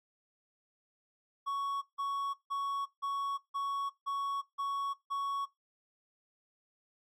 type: tone bursts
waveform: triangle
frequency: 1114 Hz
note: C#6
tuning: 8 cents sharp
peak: -30 dBFS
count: 8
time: 1.46-5.46 s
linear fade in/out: 20 ms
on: 360 ms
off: 160 ms
effects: noise-tail reverb RT60 0.2 s tail -20 dB re dry + AAC 64 kbps